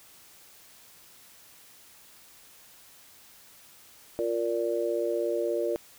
sine chord, Bb major, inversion second, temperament just, 349.6 / 466.2 / 582.7 Hz, F4 / Bb4 / D5, +2 / 0 / -14 cents, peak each -30 dBFS, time 4.19-5.76 s, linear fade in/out 0 ms, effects white hiss -54 dBFS RMS until 5.98 s

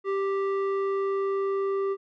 square tone with low-pass filter sweep, 392 Hz, G4, in tune, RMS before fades -27 dBFS, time 0.04-1.97 s, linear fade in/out 50 ms, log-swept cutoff 1600 to 1000 Hz, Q 1.1, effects none

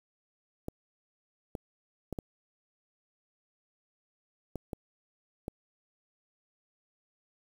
clicks, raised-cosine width 2 ms, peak -22 dBFS, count 7, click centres 0.684 / 1.552 / 2.127 / 2.188 / 4.557 / 4.732 / 5.481 s, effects 8-bit

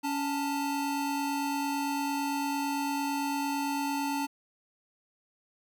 square tone pair together, 280 / 888.9 Hz, C#4 / A5, +18 / +17 cents, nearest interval octave + minor sixth, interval 1999 cents, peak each -32 / -33 dBFS, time 0.03-4.27 s, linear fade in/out 20 ms, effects none

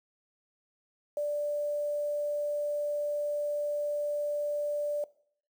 sine tone with quantisation, 587.3 Hz, D5, in tune, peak -28 dBFS, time 1.17-5.04 s, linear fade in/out 2 ms, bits 9, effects noise-tail reverb RT60 0.6 s tail -20 dB re dry

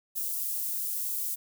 white high-pass noise, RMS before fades -32 dBFS, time 0.15-1.36 s, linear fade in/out 20 ms, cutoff 11000 Hz, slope 12 dB/octave, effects none

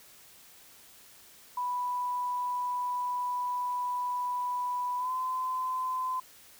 sine tone with pitch glide, 987.8 to 1023.2 Hz, B5 to C6, 0 to -39 cents, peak -29 dBFS, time 1.57-6.2 s, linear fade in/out 5 ms, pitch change +61 cents, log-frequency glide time 4.97-5.12 s, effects white hiss -55 dBFS RMS until 6.59 s

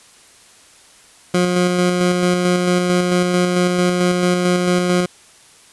20% pulse tone with tremolo, 178.9 Hz, F3, 42 cents sharp, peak -8 dBFS, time 1.34-5.06 s, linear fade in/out 5 ms, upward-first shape square, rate 4.5 Hz, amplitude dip 30%, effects white hiss -47 dBFS RMS until 5.72 s + resampled to 24000 Hz

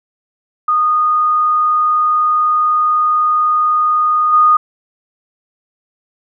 sine tone with level steps, 1232 Hz, D#6, 17 cents flat, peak -10 / -6 dBFS, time 0.68-4.57 s, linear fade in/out 5 ms, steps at 4.32 s, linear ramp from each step 20 ms, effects none

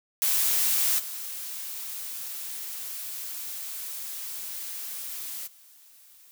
blue noise with level steps, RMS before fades -24 / -36 / -54 dBFS, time 0.22-6.31 s, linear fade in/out 0 ms, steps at 0.98 / 5.46 s, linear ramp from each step 20 ms, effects none

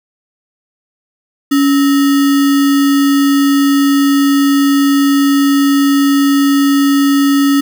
sine tone with sample-and-hold, 280 Hz, C#4, 18 cents sharp, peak -7 dBFS, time 1.51-7.61 s, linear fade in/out 10 ms, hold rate 1575 Hz, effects none

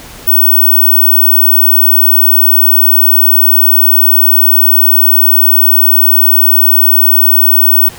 sine tone, 15790 Hz, B9, 2 cents flat, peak -4 dBFS, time 0.27-7.89 s, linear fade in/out 10 ms, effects pink hiss -31 dBFS RMS until 7.98 s

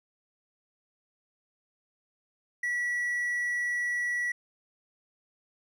triangle tone with hard clipping, 1942 Hz, B6, 30 cents flat, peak -28 dBFS, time 2.63-4.32 s, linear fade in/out 5 ms, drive 5 dB, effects none

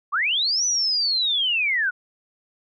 sine linear two-way sweep, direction up then down, 1046.5 to 6010 to 1415 Hz, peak -19 dBFS, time 0.12-1.91 s, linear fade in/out 20 ms, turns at 0.65 s, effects none

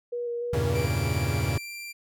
sine tone with vibrato, 477.8 Hz, A#4, 43 cents sharp, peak -28 dBFS, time 0.12-0.86 s, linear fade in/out 10 ms, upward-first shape square, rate 3.4 Hz, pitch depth 13 cents each way
45% pulse chord, E diminished seventh, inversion none, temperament equal, 82.41 / 98 / 116.54 / 138.59 Hz, E2 / G2 / Bb2 / Db3, 0 / 0 / 0 / 0 cents, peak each -30 dBFS, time 0.53-1.58 s, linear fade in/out 5 ms
sawtooth tone with pitch glide, 2349 to 2364 Hz, D7 to D7, 0 to +11 cents, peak -33 dBFS, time 0.74-1.93 s, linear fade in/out 20 ms, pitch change +11 cents, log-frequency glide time 1.54-1.69 s
effects none

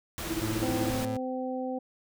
pink noise, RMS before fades -36 dBFS, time 0.18-1.05 s, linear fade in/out 0 ms
sine tone with tremolo, 327.3 Hz, E4, 12 cents flat, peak -26 dBFS, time 0.24-0.93 s, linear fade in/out 50 ms, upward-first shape sine, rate 16 Hz, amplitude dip 95%
30% pulse tone, 110 Hz, A2, in tune, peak -31 dBFS, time 0.41-1.17 s, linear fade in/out 5 ms
harmonic tone, 257 Hz, C4, 31 cents flat, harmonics 1 / 2 / 3, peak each -33 / -34 / -38 dBFS, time 0.62-1.79 s, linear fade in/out 10 ms
effects none

